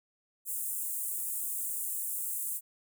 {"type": "high-pass noise", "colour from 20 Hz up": "pink", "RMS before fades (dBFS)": -35, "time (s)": [0.45, 2.61], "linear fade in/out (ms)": 50, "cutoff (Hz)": 8000, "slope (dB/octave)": 48, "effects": []}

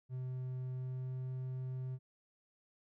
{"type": "tone with pitch glide", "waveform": "triangle", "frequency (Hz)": [128.1, 129.07], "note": ["C3", "C3"], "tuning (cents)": [-36, -23], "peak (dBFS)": -36, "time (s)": [0.09, 1.99], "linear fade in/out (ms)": 50, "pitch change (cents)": 13, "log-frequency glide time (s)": [0.68, 1.31], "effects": []}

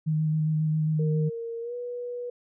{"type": "tone with vibrato", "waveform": "sine", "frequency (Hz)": 155.56, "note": "D#3", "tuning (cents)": 0, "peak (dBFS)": -22, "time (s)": [0.06, 1.3], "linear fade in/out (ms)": 20, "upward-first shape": "square", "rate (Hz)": 7.4, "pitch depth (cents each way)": 13}
{"type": "tone with pitch glide", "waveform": "sine", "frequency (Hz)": [462.4, 486.8], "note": ["A#4", "B4"], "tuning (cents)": [-14, -25], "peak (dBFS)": -31, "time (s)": [0.99, 2.3], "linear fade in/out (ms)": 5, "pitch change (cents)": 89, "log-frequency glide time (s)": [1.61, 1.74]}
{"effects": []}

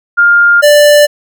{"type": "tone pair in turn", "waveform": ["sine", "square"], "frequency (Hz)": [1406, 588.9], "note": ["F6", "D5"], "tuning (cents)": [11, 5], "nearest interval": "octave + minor third", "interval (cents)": 1506, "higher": "first", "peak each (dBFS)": -3, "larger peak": "neither", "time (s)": [[0.17, 0.62], [0.62, 1.07]], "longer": "neither", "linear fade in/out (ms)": 20, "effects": []}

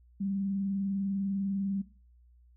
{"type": "tone with vibrato", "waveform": "sine", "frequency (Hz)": 196, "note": "G3", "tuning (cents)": 0, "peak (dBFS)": -29, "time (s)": [0.2, 1.82], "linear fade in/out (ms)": 10, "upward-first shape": "sine", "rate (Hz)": 20, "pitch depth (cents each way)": 58, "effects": ["noise-tail reverb RT60 0.4 s tail -20 dB re dry", "added 60 Hz sine -57 dBFS peak until 2.56 s"]}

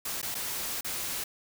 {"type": "noise with dropouts", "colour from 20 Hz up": "white", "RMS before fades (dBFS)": -34, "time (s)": [0.05, 1.24], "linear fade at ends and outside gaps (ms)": 5, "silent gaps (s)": [[0.216, 0.227], [0.345, 0.35], [0.81, 0.845]], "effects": []}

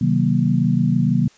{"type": "chord", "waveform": "sine", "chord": "C half-diminished seventh", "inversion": "none", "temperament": "just", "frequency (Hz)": [130.81, 156.98, 188.37, 235.5], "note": ["C3", "Eb3", "Gb3", "Bb3"], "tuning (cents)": [0, 16, 31, 18], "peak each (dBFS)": -20, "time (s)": [0.01, 1.28], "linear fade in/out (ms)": 5, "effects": ["white hiss -52 dBFS RMS until 1.37 s", "resampled to 16000 Hz"]}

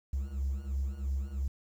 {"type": "beating tone pair", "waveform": "triangle", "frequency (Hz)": [66, 69], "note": ["C2", "C#2"], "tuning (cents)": [16, -7], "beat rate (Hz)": 3, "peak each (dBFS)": [-33, -30], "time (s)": [0.13, 1.48], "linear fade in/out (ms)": 5, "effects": ["tanh soft clip ceiling -24 dBFS", "10-bit"]}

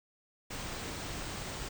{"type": "band-stop noise", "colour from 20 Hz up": "pink", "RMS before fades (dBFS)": -40, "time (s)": [0.5, 1.69], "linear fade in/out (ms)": 10, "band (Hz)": [9300, 15000], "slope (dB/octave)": 96, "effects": []}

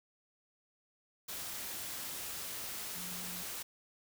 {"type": "tone in noise", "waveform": "sine", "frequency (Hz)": 178.6, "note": "F3", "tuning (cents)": 39, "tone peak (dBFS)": -49, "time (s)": [2.95, 3.43], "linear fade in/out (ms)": 10, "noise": "white", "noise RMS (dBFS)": -42, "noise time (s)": [1.28, 3.63], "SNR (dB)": -10, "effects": []}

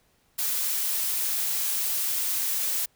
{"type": "noise", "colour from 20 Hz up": "blue", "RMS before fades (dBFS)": -27, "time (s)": [0.38, 2.86], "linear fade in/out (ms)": 10, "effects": ["pink hiss -66 dBFS RMS until 2.95 s"]}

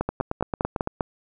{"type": "two click trains", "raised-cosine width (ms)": 1, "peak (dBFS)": [-9, -11], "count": [6, 8], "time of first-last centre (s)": [[0.01, 1.008], [0.09, 0.874]], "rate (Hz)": [5.01, 8.93], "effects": []}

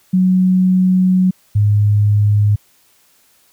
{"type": "tone pair in turn", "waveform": "sine", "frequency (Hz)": [185, 103.83], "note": ["F#3", "G#2"], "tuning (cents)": [0, 0], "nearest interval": "minor seventh", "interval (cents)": 1000, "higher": "first", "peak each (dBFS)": -9, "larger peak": "neither", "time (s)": [[0.13, 1.31], [1.55, 2.56]], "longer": "first", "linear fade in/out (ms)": 10, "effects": ["white hiss -54 dBFS RMS until 3.52 s"]}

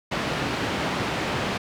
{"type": "band-pass noise", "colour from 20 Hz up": "pink", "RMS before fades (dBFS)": -27, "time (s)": [0.11, 1.58], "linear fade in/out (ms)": 10, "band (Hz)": [130, 3400], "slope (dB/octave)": 12, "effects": []}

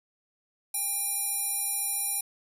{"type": "tone with band-pass filter", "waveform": "square", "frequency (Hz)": 799, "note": "G5", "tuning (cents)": 33, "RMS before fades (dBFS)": -30, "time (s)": [0.74, 2.21], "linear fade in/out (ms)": 5, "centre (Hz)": 11000, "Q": 7.8, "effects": []}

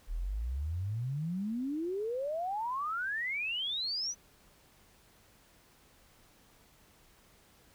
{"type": "exponential sweep", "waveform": "sine", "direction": "up", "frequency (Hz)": [36.71, 6100], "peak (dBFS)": -32, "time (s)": [0.07, 4.15], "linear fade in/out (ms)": 50, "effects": ["pink hiss -63 dBFS RMS until 7.74 s"]}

